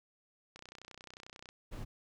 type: click train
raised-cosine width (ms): 0.2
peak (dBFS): -32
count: 30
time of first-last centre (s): 0.56-1.489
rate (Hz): 31.2
type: noise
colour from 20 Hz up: brown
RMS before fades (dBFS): -41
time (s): 1.71-1.85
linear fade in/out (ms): 20
effects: none